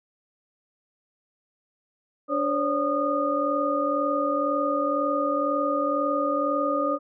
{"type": "tone cluster", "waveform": "sine", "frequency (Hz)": [290.6, 531, 573, 1227], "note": ["D4", "C5", "D5", "D#6"], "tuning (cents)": [-18, 25, -43, -25], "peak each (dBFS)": [-28, -29, -27, -26], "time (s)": [2.28, 6.99], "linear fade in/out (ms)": 50, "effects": []}